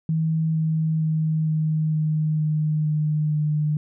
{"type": "tone with pitch steps", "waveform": "sine", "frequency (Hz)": [160, 158.71, 157.43, 156.17, 154.91, 153.66, 152.42, 151.19], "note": ["D#3", "D#3", "D#3", "D#3", "D#3", "D#3", "D#3", "D#3"], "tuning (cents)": [49, 35, 21, 7, -7, -21, -35, -49], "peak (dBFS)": -19, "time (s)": [0.09, 3.77], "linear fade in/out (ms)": 2, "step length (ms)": 460, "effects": []}